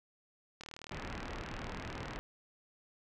click train, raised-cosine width 0.2 ms, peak -28 dBFS, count 61, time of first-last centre 0.61-2.16 s, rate 38.7 Hz
pink low-pass noise, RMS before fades -43 dBFS, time 0.91-2.19 s, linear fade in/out 0 ms, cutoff 2500 Hz, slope 24 dB/octave
effects none

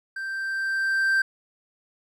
triangle tone with level ramp, 1568 Hz, G6, in tune, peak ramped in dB -28 to -16 dBFS, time 0.16-1.22 s, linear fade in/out 5 ms, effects none

